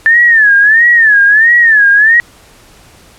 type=tone with vibrato; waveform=sine; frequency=1760 Hz; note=A6; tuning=in tune; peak=-3 dBFS; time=0.06-2.2 s; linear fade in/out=0 ms; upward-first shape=sine; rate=1.5 Hz; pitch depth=150 cents each way; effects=pink hiss -41 dBFS RMS until 3.18 s + low-pass 12000 Hz 12 dB/octave